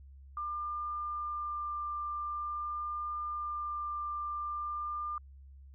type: tone with vibrato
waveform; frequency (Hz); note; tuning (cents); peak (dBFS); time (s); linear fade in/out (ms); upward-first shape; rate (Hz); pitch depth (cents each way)
sine; 1195; D6; +30; -34; 0.37-5.18; 2; sine; 0.46; 8
effects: added 68 Hz sine -50 dBFS peak until 5.74 s